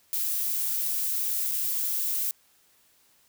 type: noise with dropouts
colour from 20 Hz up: violet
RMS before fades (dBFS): -28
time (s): 0.13-2.31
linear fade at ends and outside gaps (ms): 0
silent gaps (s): 1.514-1.519
effects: white hiss -63 dBFS RMS until 3.28 s